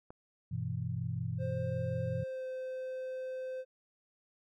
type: click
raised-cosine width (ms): 1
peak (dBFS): -34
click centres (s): 0.105
type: chord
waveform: sine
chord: E minor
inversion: first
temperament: equal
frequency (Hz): 98 / 123.47 / 164.81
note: G2 / B2 / E3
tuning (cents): 0 / 0 / 0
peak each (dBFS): -39 / -36 / -39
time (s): 0.51-2.24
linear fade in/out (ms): 10
type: tone with pitch glide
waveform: triangle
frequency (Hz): 525 to 516.9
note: C5 to C5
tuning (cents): +6 to -21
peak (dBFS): -35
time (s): 1.38-3.65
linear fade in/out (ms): 50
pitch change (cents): -27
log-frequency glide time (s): 2.23-2.46
effects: none